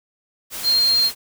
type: tone in noise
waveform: sine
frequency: 4202 Hz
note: C8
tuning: 7 cents sharp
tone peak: -14 dBFS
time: 0.63-1.11 s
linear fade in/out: 50 ms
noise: white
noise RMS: -30 dBFS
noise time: 0.5-1.15 s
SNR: +13 dB
effects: none